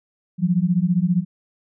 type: beating tone pair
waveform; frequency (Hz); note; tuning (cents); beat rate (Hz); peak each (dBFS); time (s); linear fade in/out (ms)
sine; 170 / 185; F3 / F#3; -46 / 0; 15; -19; 0.38-1.25; 50
effects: none